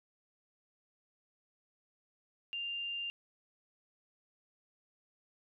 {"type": "tone", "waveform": "sine", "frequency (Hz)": 2794, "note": "F7", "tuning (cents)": 0, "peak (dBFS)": -36, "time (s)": [2.53, 3.1], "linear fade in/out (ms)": 0, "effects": []}